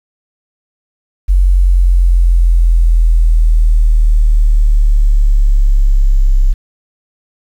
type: exponential sweep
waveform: sine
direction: down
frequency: 46 to 32.97 Hz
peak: -5 dBFS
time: 1.28-6.54 s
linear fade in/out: 20 ms
effects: 7-bit